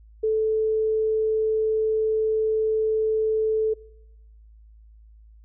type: tone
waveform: sine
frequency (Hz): 437.2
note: A4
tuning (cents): -11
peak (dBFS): -19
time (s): 0.23-3.74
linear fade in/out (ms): 10
effects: noise-tail reverb RT60 0.9 s tail -23 dB re dry + added 54 Hz sine -47 dBFS peak until 5.44 s